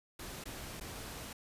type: noise with dropouts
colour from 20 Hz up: pink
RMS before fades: -45 dBFS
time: 0.19-1.33 s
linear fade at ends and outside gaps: 5 ms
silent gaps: 0.44-0.455 / 0.8-0.809 s
effects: resampled to 32000 Hz